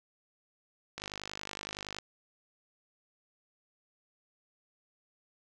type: click train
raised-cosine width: 0.2 ms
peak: -21 dBFS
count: 52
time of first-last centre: 0.98-1.986 s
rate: 50.7 Hz
effects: none